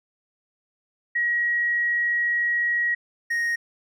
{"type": "tone pair in turn", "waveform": ["sine", "triangle"], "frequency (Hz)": [1903, 1869.2], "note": ["A#6", "A#6"], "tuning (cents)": [35, 4], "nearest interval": "unison", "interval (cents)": 31, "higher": "first", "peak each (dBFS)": -20, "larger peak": "neither", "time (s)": [[1.15, 2.95], [3.3, 3.56]], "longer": "first", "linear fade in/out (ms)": 10, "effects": []}